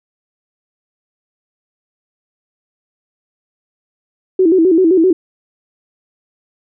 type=tone with vibrato; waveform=sine; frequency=349.2 Hz; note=F4; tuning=in tune; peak=-7 dBFS; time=4.39-5.13 s; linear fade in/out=5 ms; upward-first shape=square; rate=7.7 Hz; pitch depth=120 cents each way; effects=none